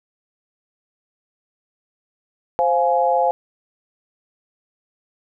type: chord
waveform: sine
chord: F minor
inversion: second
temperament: just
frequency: 523.8 / 698.5 / 838.1 Hz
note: C5 / F5 / Ab5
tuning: +2 / 0 / +16 cents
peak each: -19 dBFS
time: 2.59-3.31 s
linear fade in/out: 0 ms
effects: none